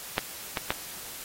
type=clicks; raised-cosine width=0.3 ms; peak=-8 / -12 / -9 dBFS; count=3; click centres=0.181 / 0.572 / 0.705 s; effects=white hiss -41 dBFS RMS until 1.24 s + AAC 48 kbps